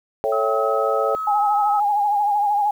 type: chord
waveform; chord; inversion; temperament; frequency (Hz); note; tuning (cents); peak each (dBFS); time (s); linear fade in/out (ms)
sine; A dominant seventh; none; equal; 440 / 554.4 / 659.3 / 784; A4 / C#5 / E5 / G5; 0 / 0 / 0 / 0; -23 / -22 / -25 / -26; 0.24-1.15; 0
type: tone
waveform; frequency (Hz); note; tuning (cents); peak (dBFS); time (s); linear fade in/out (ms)
sine; 1282; E6; -49; -23; 0.32-1.8; 5
type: tone with vibrato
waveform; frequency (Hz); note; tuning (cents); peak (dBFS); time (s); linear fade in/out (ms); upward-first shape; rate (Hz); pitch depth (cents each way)
sine; 823; G#5; -16; -16; 1.27-2.71; 5; sine; 13; 48
effects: 8-bit